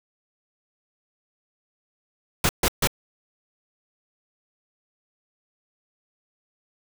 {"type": "noise bursts", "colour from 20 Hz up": "pink", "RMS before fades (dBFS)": -20, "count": 3, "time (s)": [2.44, 2.873], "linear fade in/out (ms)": 2, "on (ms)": 51, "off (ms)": 140, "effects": []}